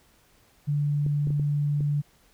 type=tone; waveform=sine; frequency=145.8 Hz; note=D3; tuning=12 cents flat; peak=-22 dBFS; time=0.67-2.02 s; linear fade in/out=20 ms
type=clicks; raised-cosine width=3 ms; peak=-23 dBFS; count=5; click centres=1.064 / 1.272 / 1.305 / 1.397 / 1.807 s
effects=pink hiss -61 dBFS RMS until 2.33 s